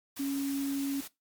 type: tone in noise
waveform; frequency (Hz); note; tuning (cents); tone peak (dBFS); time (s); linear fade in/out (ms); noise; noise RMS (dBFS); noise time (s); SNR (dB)
sine; 277.2; C#4; 0; -29; 0.19-1.01; 10; white; -43; 0.16-1.08; +11
effects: noise-tail reverb RT60 0.2 s tail -20 dB re dry + MP3 96 kbps